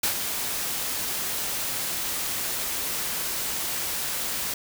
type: noise with ADSR envelope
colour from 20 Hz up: white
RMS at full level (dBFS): -23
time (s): 0.03-4.54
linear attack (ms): 6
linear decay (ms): 98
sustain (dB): -6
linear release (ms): 4
effects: none